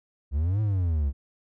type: exponential two-way sweep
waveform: triangle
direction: up then down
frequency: 66.2 to 110 to 66.2 Hz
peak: -20 dBFS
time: 0.31-1.13 s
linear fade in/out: 50 ms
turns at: 0.61 s
effects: none